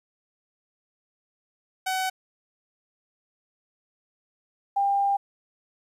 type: tone pair in turn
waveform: sawtooth / sine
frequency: 753 / 797.7 Hz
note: F#5 / G5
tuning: +30 / +30 cents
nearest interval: minor second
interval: 100 cents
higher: second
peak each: -21 / -20 dBFS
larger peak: second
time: 1.86-2.1 / 4.76-5.17 s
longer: second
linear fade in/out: 10 ms
effects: resampled to 32000 Hz + 10-bit